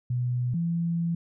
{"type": "tone pair in turn", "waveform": "sine", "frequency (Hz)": [123.47, 168.91], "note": ["B2", "E3"], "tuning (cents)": [0, 43], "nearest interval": "perfect fourth", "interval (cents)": 543, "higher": "second", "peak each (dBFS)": -24, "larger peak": "neither", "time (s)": [[0.1, 0.54], [0.54, 1.15]], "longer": "second", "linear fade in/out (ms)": 5, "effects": []}